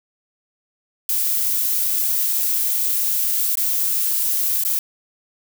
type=noise with dropouts; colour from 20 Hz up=violet; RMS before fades=-20 dBFS; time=1.09-4.79 s; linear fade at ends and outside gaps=2 ms; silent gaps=3.555-3.572 / 4.638-4.649 s; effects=none